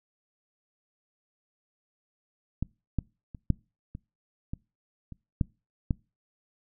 clicks, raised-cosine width 5 ms, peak -16 / -14 / -28 / -10 / -26 / -21 / -29 / -12 / -13 dBFS, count 9, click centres 2.626 / 2.987 / 3.348 / 3.503 / 3.951 / 4.535 / 5.123 / 5.412 / 5.908 s, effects noise-tail reverb RT60 0.3 s tail -25 dB re dry

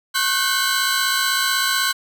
sawtooth tone cluster, 1084 / 1489 / 1545 / 4019 Hz, C#6 / F#6 / G6 / B7, -39 / +11 / -26 / +30 cents, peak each -20 dBFS, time 0.14-1.93 s, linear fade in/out 20 ms, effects none

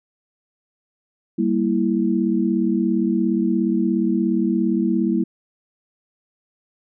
sine chord, E diminished, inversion first, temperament equal, 196 / 233.1 / 329.6 Hz, G3 / Bb3 / E4, 0 / 0 / 0 cents, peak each -21 dBFS, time 1.38-5.24 s, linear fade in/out 10 ms, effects none

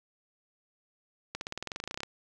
accelerating click train, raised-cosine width 0.2 ms, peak -18 dBFS, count 17, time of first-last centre 1.35-2.033 s, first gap 61 ms, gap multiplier 0.95, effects none

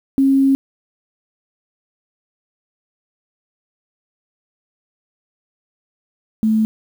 sine tone pair in turn, 271.2 / 218.8 Hz, C#4 / A3, -38 / -9 cents, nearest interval major third, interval 371 cents, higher first, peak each -10 / -12 dBFS, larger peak first, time 0.18-0.55 / 6.43-6.65 s, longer first, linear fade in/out 0 ms, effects 7-bit

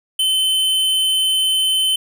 square tone, 3062 Hz, G7, 41 cents flat, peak -15 dBFS, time 0.19-1.96 s, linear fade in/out 5 ms, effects none

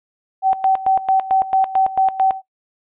sine tone with tremolo, 766 Hz, G5, 40 cents flat, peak -11 dBFS, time 0.42-2.42 s, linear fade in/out 50 ms, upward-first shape square, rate 4.5 Hz, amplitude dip 80%, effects noise-tail reverb RT60 0.1 s tail -18 dB re dry + resampled to 8000 Hz

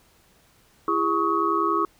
sine tone cluster, 335.8 / 406.3 / 1113 / 1268 Hz, E4 / G#4 / C#6 / D#6, +32 / -38 / +7 / +32 cents, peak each -26 / -28 / -23 / -26 dBFS, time 0.88-1.85 s, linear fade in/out 2 ms, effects pink hiss -59 dBFS RMS until 1.99 s

